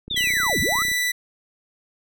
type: click train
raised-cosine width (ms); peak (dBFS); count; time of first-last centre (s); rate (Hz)
3; -25; 27; 0.08-0.916; 31.1
type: linear two-way sweep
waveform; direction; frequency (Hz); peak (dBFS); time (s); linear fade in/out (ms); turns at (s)
sine; down then up; 3754 to 46.18 to 1392; -23; 0.1-0.83; 10; 0.6
type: tone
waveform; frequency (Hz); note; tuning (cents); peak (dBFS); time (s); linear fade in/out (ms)
sawtooth; 1975.5; B6; 0; -17; 0.16-1.12; 10
effects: none